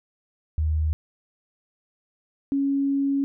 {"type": "tone pair in turn", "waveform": "sine", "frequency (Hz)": [77.78, 277.2], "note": ["D#2", "C#4"], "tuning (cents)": [0, 0], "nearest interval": "octave + minor seventh", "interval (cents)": 2200, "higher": "second", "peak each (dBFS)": -20, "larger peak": "neither", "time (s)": [[0.58, 0.93], [2.52, 3.24]], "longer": "second", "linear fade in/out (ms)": 0, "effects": []}